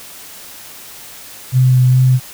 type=tone with vibrato; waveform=sine; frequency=127.8 Hz; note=C3; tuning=40 cents flat; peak=-7 dBFS; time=1.52-2.2 s; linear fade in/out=50 ms; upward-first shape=triangle; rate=2.4 Hz; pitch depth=16 cents each way; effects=white hiss -35 dBFS RMS until 2.33 s